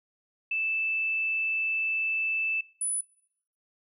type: tone pair in turn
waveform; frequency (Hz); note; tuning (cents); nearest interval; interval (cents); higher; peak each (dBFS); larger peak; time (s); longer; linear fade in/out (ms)
sine; 2637 / 9956; E7 / D#9; 0 / 0; octave + major seventh; 2300; second; -26; neither; 0.51-2.61 / 2.81-3.01; first; 5
effects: noise-tail reverb RT60 0.8 s tail -24 dB re dry